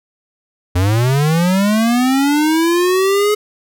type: linear sweep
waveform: square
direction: up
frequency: 85.9 to 424.2 Hz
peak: -12 dBFS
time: 0.75-3.35 s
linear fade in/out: 10 ms
effects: none